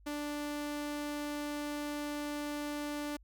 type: tone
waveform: sawtooth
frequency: 293.7 Hz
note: D4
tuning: in tune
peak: -32 dBFS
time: 0.06-3.17 s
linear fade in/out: 10 ms
effects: added 50 Hz sine -57 dBFS peak until 3.23 s